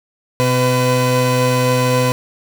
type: tone pair together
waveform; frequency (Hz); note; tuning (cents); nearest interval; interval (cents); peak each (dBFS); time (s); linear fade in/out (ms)
30% pulse; 126.7 / 503; B2 / B4; +45 / +32; 2 octaves; 2387; -13; 0.4-2.12; 0
effects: none